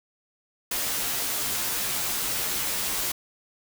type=noise with comb filter; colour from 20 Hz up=white; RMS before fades=-28 dBFS; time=0.71-3.12 s; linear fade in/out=5 ms; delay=12 ms; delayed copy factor=-0.85; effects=none